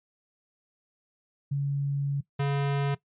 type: tone pair in turn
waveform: sine / square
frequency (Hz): 140.7 / 140.7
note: C#3 / C#3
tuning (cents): +26 / +26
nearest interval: unison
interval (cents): 0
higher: neither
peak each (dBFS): -25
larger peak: neither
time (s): 1.51-2.21 / 2.39-2.95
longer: first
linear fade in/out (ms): 10
effects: noise-tail reverb RT60 0.1 s tail -18 dB re dry + resampled to 8000 Hz